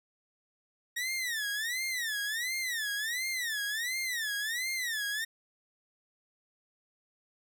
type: tone with vibrato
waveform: sawtooth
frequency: 1864.7 Hz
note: A#6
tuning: in tune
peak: -28 dBFS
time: 0.96-5.25 s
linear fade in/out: 10 ms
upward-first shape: sine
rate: 1.4 Hz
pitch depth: 220 cents each way
effects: none